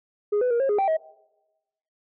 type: tone with pitch steps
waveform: sine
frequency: 414.5 / 499.2 / 471.7 / 542 / 414 / 780 / 637 Hz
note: G#4 / B4 / A#4 / C#5 / G#4 / G5 / D#5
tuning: -3 / +19 / +20 / -39 / -5 / -9 / +41 cents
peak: -17 dBFS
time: 0.32-0.971 s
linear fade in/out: 10 ms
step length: 93 ms
effects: noise-tail reverb RT60 1.0 s tail -23 dB re dry + tanh soft clip ceiling -18 dBFS